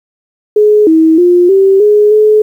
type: tone with pitch steps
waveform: sine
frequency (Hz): 421.6 / 320.8 / 353.6 / 388 / 418.4 / 427.4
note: G#4 / E4 / F4 / G4 / G#4 / G#4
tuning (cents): +26 / -47 / +22 / -18 / +13 / +50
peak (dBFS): -3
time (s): 0.56-2.42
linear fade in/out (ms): 5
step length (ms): 310
effects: 7-bit